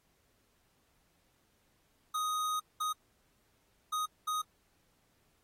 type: tone bursts at uneven times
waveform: square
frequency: 1248 Hz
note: D#6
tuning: 5 cents sharp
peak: -32 dBFS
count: 4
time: 2.14-2.6 / 2.8-2.93 / 3.92-4.06 / 4.27-4.42 s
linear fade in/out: 10 ms
effects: pink hiss -73 dBFS RMS until 5.43 s + AAC 48 kbps